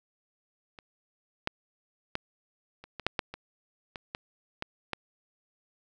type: clicks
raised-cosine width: 0.3 ms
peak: -30 / -12 / -14 / -30 / -22 / -9 / -11 / -23 / -22 / -18 / -17 / -15 dBFS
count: 12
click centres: 0.788 / 1.474 / 2.154 / 2.84 / 2.997 / 3.066 / 3.192 / 3.34 / 3.958 / 4.149 / 4.624 / 4.933 s
effects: none